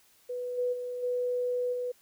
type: tone with level steps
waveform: sine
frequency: 493.9 Hz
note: B4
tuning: in tune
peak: -32 / -26 / -33 / -27 / -30 dBFS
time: 0.29-1.92 s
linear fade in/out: 10 ms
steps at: 0.57 / 0.72 / 1.02 / 1.72 s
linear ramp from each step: 20 ms
effects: white hiss -63 dBFS RMS until 2.01 s